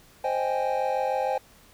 triangle chord, Ab major seventh, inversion first, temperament equal, 523.3 / 622.3 / 784 / 830.6 Hz, C5 / Eb5 / G5 / Ab5, 0 / 0 / 0 / 0 cents, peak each -26 / -30 / -27 / -28 dBFS, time 0.24-1.38 s, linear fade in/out 5 ms, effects pink hiss -55 dBFS RMS until 1.73 s

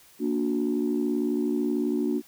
sine chord, Bb augmented, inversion none, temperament just, 233.1 / 291.4 / 364.2 Hz, Bb3 / D4 / F#4, 0 / -13 / -27 cents, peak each -27 / -26 / -28 dBFS, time 0.19-2.22 s, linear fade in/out 50 ms, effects tanh soft clip ceiling -16 dBFS + white hiss -55 dBFS RMS until 2.27 s

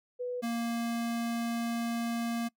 sine / square tone pair in turn, 493.9 / 233.1 Hz, B4 / A#3, 0 / 0 cents, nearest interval octave + minor second, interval 1300 cents, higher first, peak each -32 / -31 dBFS, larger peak second, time 0.19-0.42 / 0.42-2.49 s, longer second, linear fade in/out 20 ms, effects noise-tail reverb RT60 0.1 s tail -23 dB re dry

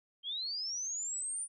sine linear sweep, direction up, 3136 to 9397 Hz, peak -35 dBFS, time 0.23-1.48 s, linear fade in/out 50 ms, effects none

